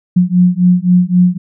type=beating tone pair; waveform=sine; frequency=177.6 / 181.4 Hz; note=F3 / F#3; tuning=+29 / -34 cents; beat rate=3.8 Hz; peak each=-10 dBFS; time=0.16-1.38 s; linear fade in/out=10 ms; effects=none